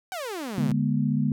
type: exponential sweep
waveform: sawtooth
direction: down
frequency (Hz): 784 to 113.2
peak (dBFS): -27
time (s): 0.12-0.72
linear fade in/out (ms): 0
type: chord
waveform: sine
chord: G# diminished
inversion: second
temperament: equal with one note detuned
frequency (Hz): 146.83 / 207.7 / 243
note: D3 / G#3 / B3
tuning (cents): 0 / 0 / -28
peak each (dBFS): -25 / -26 / -26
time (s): 0.58-1.32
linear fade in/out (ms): 2
effects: none